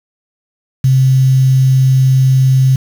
sine tone with quantisation, 131.6 Hz, C3, 10 cents sharp, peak -6 dBFS, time 0.84-2.76 s, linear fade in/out 5 ms, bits 5, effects none

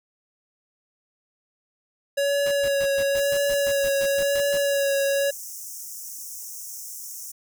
square tone with vibrato, 560 Hz, C#5, 18 cents sharp, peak -21 dBFS, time 2.17-5.31 s, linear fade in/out 10 ms, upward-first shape sine, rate 0.97 Hz, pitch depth 20 cents each way
pink noise bursts, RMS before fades -38 dBFS, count 13, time 2.46-4.576 s, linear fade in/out 2 ms, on 52 ms, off 120 ms
pink high-pass noise, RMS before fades -37 dBFS, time 3.16-7.32 s, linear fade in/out 10 ms, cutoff 5500 Hz, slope 96 dB/octave
effects none

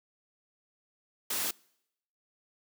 white noise, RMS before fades -32 dBFS, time 1.3-1.51 s, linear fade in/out 5 ms, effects noise-tail reverb RT60 0.8 s tail -26 dB re dry + high-pass 150 Hz 12 dB/octave

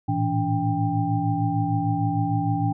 sine tone cluster, 108.9 / 115.5 / 164.7 / 287.7 / 792 Hz, A2 / A#2 / E3 / D4 / G5, -17 / -16 / -1 / -36 / +18 cents, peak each -27 dBFS, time 0.08-2.73 s, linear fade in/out 10 ms, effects none

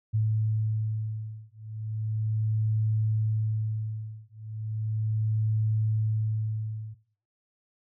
sine beating tone pair, 108.8 / 109.16 Hz, A2 / A2, -19 / -13 cents, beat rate 0.36 Hz, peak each -28 dBFS, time 0.13-6.95 s, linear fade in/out 20 ms, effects noise-tail reverb RT60 0.5 s tail -18 dB re dry

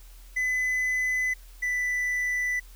triangle tone pair in turn, 2010 / 1984.6 Hz, B6 / B6, +30 / +8 cents, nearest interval unison, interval 22 cents, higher first, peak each -22 / -23 dBFS, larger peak first, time 0.36-1.34 / 1.62-2.6 s, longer neither, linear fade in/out 10 ms, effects added 41 Hz sine -45 dBFS peak until 2.75 s + white hiss -56 dBFS RMS until 2.75 s

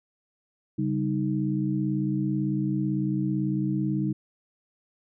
sine tone cluster, 138.2 / 196.2 / 311.6 Hz, C#3 / G3 / D#4, -5 / +2 / +3 cents, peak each -28 dBFS, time 0.78-4.13 s, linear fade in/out 10 ms, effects none

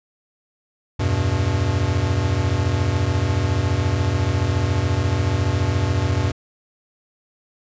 square chord, E minor, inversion none, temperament equal with one note detuned, 82.41 / 96.65 / 123.47 Hz, E2 / G2 / B2, 0 / -24 / 0 cents, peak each -25 / -21 / -24 dBFS, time 0.99-6.32 s, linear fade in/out 10 ms, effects resampled to 16000 Hz

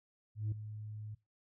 sine tone with ADSR envelope, 106.8 Hz, G#2, 49 cents sharp, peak -29 dBFS, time 0.35-1.15 s, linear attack 170 ms, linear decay 4 ms, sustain -13 dB, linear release 10 ms, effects noise-tail reverb RT60 0.2 s tail -19 dB re dry + tanh soft clip ceiling -31 dBFS

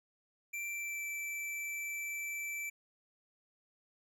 square tone with pitch glide, 2351 to 2327 Hz, D7 to D7, +1 to -17 cents, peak -38 dBFS, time 0.53-2.7 s, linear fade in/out 10 ms, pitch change -18 cents, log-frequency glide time 0.68-1.05 s, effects none

